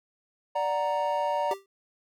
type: chord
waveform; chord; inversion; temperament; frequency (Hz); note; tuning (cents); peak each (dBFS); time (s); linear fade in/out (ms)
triangle; D augmented; none; equal; 587.3 / 740 / 932.3; D5 / F#5 / A#5; 0 / 0 / 0; -27 / -31 / -26; 0.55-1.54; 10
type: tone with exponential decay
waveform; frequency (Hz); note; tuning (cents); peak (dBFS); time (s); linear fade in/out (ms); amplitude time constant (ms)
square; 392; G4; 0; -29; 1.51-1.66; 2; 32
effects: none